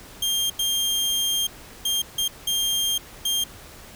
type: tone bursts at uneven times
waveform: sawtooth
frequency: 3200 Hz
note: G7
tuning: 35 cents sharp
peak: -18 dBFS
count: 6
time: 0.22-0.5 / 0.59-1.47 / 1.85-2.02 / 2.18-2.28 / 2.47-2.98 / 3.25-3.44 s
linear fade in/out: 5 ms
effects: pink hiss -44 dBFS RMS until 3.95 s